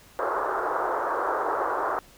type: band-pass noise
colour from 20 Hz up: white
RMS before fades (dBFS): -27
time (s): 0.19-1.99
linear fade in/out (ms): 0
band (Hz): 350 to 1400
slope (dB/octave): 48
effects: pink hiss -53 dBFS RMS until 2.17 s